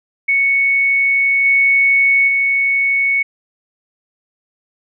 sine tone with level steps, 2217 Hz, C#7, in tune, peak -11 / -9 / -12 dBFS, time 0.28-3.23 s, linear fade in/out 10 ms, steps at 1.44 / 2.27 s, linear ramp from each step 20 ms, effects none

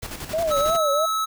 pink noise with tremolo, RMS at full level -32 dBFS, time 0.02-0.77 s, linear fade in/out 10 ms, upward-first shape square, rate 11 Hz, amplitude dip 55%
sine tone with vibrato, 613 Hz, D#5, 26 cents flat, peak -20 dBFS, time 0.33-1.06 s, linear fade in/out 10 ms, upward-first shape triangle, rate 3 Hz, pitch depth 190 cents each way
square tone, 1297 Hz, E6, 28 cents flat, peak -22 dBFS, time 0.5-1.26 s, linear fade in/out 20 ms
effects none

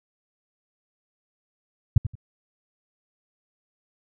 sine tone with echo, 107.3 Hz, A2, 43 cents flat, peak -9 dBFS, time 1.96-1.98 s, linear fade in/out 5 ms, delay 87 ms, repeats 2, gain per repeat -12 dB, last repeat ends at 2.154 s, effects none

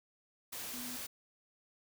sine tone in noise, 246.9 Hz, B3, in tune, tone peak -46 dBFS, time 0.73-0.97 s, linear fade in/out 10 ms, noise white, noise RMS -43 dBFS, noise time 0.52-1.07 s, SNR -6 dB, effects none

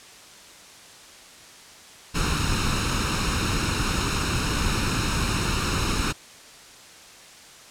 pink noise with comb filter, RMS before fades -24 dBFS, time 2.14-6.13 s, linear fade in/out 20 ms, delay 0.75 ms, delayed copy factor +0.65, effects white hiss -46 dBFS RMS until 7.7 s + low-pass 8000 Hz 12 dB/octave

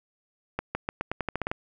accelerating click train, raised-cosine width 0.5 ms, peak -13 dBFS, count 11, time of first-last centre 0.59-1.515 s, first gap 160 ms, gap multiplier 0.87, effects none

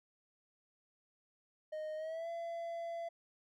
triangle tone with pitch glide, 619 to 675 Hz, D#5 to E5, -9 to +41 cents, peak -37 dBFS, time 1.72-3.09 s, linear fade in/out 10 ms, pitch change +150 cents, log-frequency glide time 1.96-2.29 s, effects none

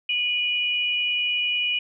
sine tone pair together, 2460 / 2929 Hz, D#7 / F#7, -20 / -18 cents, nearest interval minor third, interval 302 cents, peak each -24 / -24 dBFS, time 0.09-1.79 s, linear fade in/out 5 ms, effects none

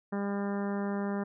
harmonic tone, 200.7 Hz, G3, 41 cents sharp, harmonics 1 / 2 / 3 / 4 / 5 / 6 / 7 / 8 / 9, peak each -31 / -37 / -41 / -43 / -45 / -47 / -48 / -49 / -50 dBFS, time 0.12-1.24 s, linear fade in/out 10 ms, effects none

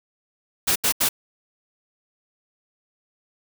white noise bursts, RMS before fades -20 dBFS, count 3, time 0.67-1.09 s, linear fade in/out 10 ms, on 88 ms, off 78 ms, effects none

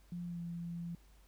sine tone with pitch glide, 174.61 to 170.72 Hz, F3 to F3, 0 to -39 cents, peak -39 dBFS, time 0.12-0.95 s, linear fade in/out 2 ms, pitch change -39 cents, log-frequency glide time 0.25-0.4 s, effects added 50 Hz sine -61 dBFS peak until 1.27 s + pink hiss -69 dBFS RMS until 1.27 s

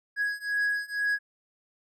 triangle beating tone pair, 1661.2 / 1663.3 Hz, G#6 / G#6, 0 / +2 cents, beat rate 2.1 Hz, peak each -28 / -27 dBFS, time 0.16-1.19 s, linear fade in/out 50 ms, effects none

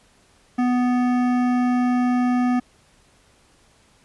sine tone with hard clipping, 247.6 Hz, B3, 5 cents sharp, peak -19 dBFS, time 0.58-2.6 s, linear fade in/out 10 ms, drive 14 dB, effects pink hiss -57 dBFS RMS until 4.04 s + resampled to 24000 Hz

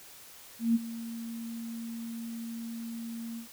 sine tone with ADSR envelope, 230.2 Hz, A#3, 22 cents flat, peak -20 dBFS, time 0.59-3.48 s, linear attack 160 ms, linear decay 28 ms, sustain -16 dB, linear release 110 ms, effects white hiss -51 dBFS RMS until 3.52 s

